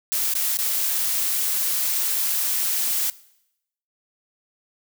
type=noise with dropouts; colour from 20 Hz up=blue; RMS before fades=-23 dBFS; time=0.12-3.1 s; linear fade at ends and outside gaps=0 ms; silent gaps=0.337-0.352 / 0.571-0.588 s; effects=noise-tail reverb RT60 0.8 s tail -20 dB re dry